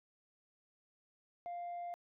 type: tone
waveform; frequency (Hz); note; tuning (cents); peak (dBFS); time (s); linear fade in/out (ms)
sine; 698.5; F5; 0; -38; 1.46-1.94; 0
effects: tanh soft clip ceiling -39 dBFS